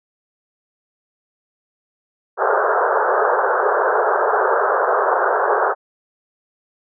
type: band-pass noise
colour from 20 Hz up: pink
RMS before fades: -17 dBFS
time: 2.37-5.75 s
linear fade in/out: 50 ms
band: 390 to 1600 Hz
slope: 96 dB/octave
effects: none